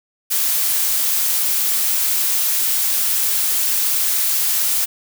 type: noise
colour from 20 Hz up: blue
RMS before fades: -18 dBFS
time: 0.3-4.86 s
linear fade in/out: 20 ms
effects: none